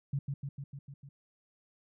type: tone with echo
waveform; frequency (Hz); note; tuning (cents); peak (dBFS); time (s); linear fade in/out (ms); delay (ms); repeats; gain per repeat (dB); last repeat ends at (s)
sine; 138.9; C#3; +4; -29; 0.13-0.19; 5; 150; 6; -3; 1.09
effects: none